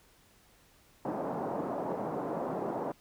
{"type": "band-pass noise", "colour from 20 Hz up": "white", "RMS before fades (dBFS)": -35, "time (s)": [1.05, 2.92], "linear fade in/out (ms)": 2, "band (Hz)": [160, 840], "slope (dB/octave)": 24, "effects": ["pink hiss -63 dBFS RMS until 3 s"]}